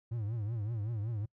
triangle tone with vibrato, 109.8 Hz, A2, 3 cents flat, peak -31 dBFS, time 0.11-1.26 s, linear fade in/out 10 ms, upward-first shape triangle, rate 5.3 Hz, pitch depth 180 cents each way, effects noise-tail reverb RT60 0.1 s tail -26 dB re dry

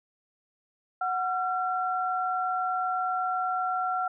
sine tone pair together, 738.6 / 1364 Hz, F#5 / F6, -3 / -41 cents, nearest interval major seventh, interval 1062 cents, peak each -28 / -29 dBFS, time 1.01-4.08 s, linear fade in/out 5 ms, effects none

